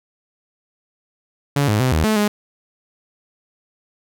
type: tone with pitch steps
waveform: sawtooth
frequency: 142.2 / 105.6 / 128.6 / 78.8 / 216.7 / 208 Hz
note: C#3 / G#2 / C3 / D#2 / A3 / G#3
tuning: +45 / +29 / -30 / +23 / -26 / +3 cents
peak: -11 dBFS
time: 1.56-2.28 s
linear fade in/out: 5 ms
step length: 120 ms
effects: none